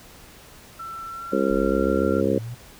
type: tone with pitch glide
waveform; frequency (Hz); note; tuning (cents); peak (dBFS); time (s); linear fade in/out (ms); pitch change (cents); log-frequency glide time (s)
sine; 1339 to 1375.8; E6 to F6; +27 to -26; -32; 0.79-2.21; 10; +47; 1.05-1.39
type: harmonic tone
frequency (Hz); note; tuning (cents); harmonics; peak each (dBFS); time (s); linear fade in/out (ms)
67.2; C2; +47; 3 / 4 / 5 / 6 / 7 / 8; -26 / -26 / -26 / -26 / -26 / -26; 1.32-2.39; 10
type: linear sweep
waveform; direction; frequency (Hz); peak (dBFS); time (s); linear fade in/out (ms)
sine; up; 39.41 to 123.2; -30; 1.5-2.55; 10
effects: pink hiss -47 dBFS RMS until 2.79 s